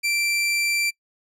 sawtooth tone, 2349 Hz, D7, in tune, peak -17 dBFS, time 0.03-0.91 s, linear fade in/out 20 ms, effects noise-tail reverb RT60 0.1 s tail -25 dB re dry + low-pass 12000 Hz 12 dB/octave

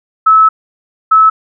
sine tone bursts at uneven times, 1300 Hz, E6, 24 cents flat, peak -3 dBFS, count 2, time 0.26-0.49 / 1.11-1.3 s, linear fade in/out 10 ms, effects none

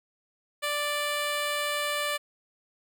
10% pulse tone, 587.3 Hz, D5, in tune, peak -19 dBFS, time 0.62-2.18 s, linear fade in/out 20 ms, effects none

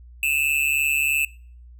square tone with amplitude modulation, 2637 Hz, E7, in tune, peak -16 dBFS, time 0.23-1.25 s, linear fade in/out 2 ms, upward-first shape sine, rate 143 Hz, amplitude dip 90%, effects noise-tail reverb RT60 0.5 s tail -24 dB re dry + added 60 Hz sine -42 dBFS peak until 1.79 s

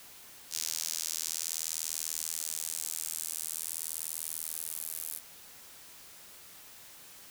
square tone with high-pass filter sweep, 40.22 Hz, E1, 42 cents flat, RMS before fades -37 dBFS, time 0.5-5.21 s, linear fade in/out 50 ms, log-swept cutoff 5800 to 11000 Hz, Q 1.7, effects white hiss -52 dBFS RMS until 7.3 s

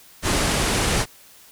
pink low-pass noise, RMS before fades -21 dBFS, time 0.22-1.06 s, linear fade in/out 50 ms, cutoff 11000 Hz, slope 48 dB/octave, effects white hiss -49 dBFS RMS until 1.51 s

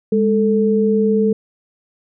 sine tone pair together, 205.8 / 440.9 Hz, G#3 / A4, -16 / +4 cents, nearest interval octave + minor second, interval 1320 cents, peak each -15 dBFS, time 0.12-1.33 s, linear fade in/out 5 ms, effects none

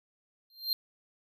square tone with exponential growth, 4179 Hz, C8, 3 cents flat, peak -24 dBFS, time 0.5-0.73 s, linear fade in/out 1 ms, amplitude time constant 48 ms, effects none

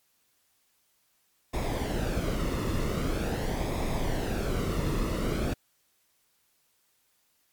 brown noise with flanger, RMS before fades -29 dBFS, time 1.53-5.54 s, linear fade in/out 10 ms, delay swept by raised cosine 0.67 to 1.29 ms, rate 0.44 Hz, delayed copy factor -0.55, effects white hiss -70 dBFS RMS until 7.52 s + MP3 96 kbps

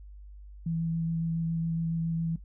sine tone with vibrato, 164.81 Hz, E3, in tune, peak -27 dBFS, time 0.66-2.36 s, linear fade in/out 5 ms, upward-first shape square, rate 7.2 Hz, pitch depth 9 cents each way, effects noise-tail reverb RT60 0.1 s tail -17 dB re dry + added 50 Hz sine -44 dBFS peak until 2.44 s

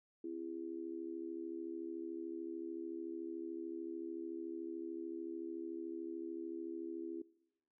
sine tone with amplitude modulation, 334.1 Hz, E4, 23 cents sharp, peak -37 dBFS, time 0.24-7.22 s, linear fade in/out 5 ms, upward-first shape sine, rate 73.6 Hz, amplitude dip 80%, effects noise-tail reverb RT60 0.9 s tail -23 dB re dry

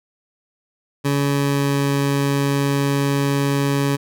20% pulse tone with pitch glide, 141.2 to 140.31 Hz, C#3 to C#3, +32 to +21 cents, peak -12 dBFS, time 1.04-3.97 s, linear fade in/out 20 ms, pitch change -11 cents, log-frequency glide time 1.29-1.9 s, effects none

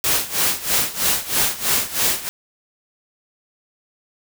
white noise with tremolo, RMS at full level -17 dBFS, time 0.04-2.29 s, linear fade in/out 0 ms, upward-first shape sine, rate 3.1 Hz, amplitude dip 85%, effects none

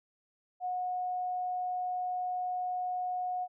sine tone, 728 Hz, F#5, 28 cents flat, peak -31 dBFS, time 0.6-3.48 s, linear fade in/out 50 ms, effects none

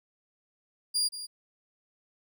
30% pulse tone with echo, 4814 Hz, D8, 42 cents sharp, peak -22 dBFS, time 0.94-1.09 s, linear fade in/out 20 ms, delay 180 ms, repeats 1, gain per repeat -12 dB, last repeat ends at 1.27 s, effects none

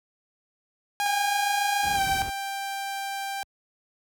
sawtooth tone with pitch glide, 815 to 778.2 Hz, G#5 to G5, -33 to -13 cents, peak -20 dBFS, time 1-2.22 s, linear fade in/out 0 ms, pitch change -80 cents, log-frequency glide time 1.94-2 s
sawtooth tone, 788 Hz, G5, 9 cents sharp, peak -26 dBFS, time 1.06-3.43 s, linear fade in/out 0 ms
brown noise, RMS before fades -34 dBFS, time 1.83-2.3 s, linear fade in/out 5 ms
effects high-pass 60 Hz 12 dB/octave

